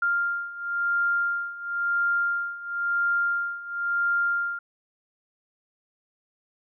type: beating tone pair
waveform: sine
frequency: 1396.9 / 1397.87 Hz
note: F6 / F6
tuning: 0 / +1 cents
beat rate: 0.97 Hz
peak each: -28 / -25 dBFS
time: 0.02-4.59 s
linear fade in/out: 5 ms
effects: none